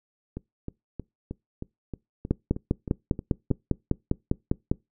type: two click trains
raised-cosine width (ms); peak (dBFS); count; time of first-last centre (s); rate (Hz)
3; -9 / -20; 13 / 11; 2.31-4.715 / 0.37-3.505; 4.99 / 3.19
effects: noise-tail reverb RT60 0.2 s tail -24 dB re dry